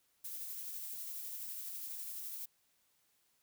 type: noise with tremolo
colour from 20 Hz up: violet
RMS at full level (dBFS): -43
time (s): 0.24-2.46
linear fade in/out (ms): 10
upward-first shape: sine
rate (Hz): 12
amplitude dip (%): 25
effects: white hiss -75 dBFS RMS until 3.42 s